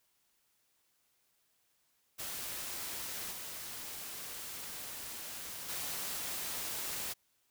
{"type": "noise with level steps", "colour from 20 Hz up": "white", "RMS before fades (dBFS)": [-41, -44, -39], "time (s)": [2.18, 7.14], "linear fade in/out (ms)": 20, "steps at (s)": [3.31, 5.68], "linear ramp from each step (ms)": 20, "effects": ["white hiss -75 dBFS RMS until 7.5 s"]}